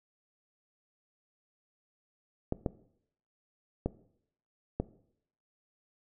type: clicks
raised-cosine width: 2 ms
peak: -16 dBFS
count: 4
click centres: 2.524 / 2.662 / 3.86 / 4.8 s
effects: noise-tail reverb RT60 0.7 s tail -18 dB re dry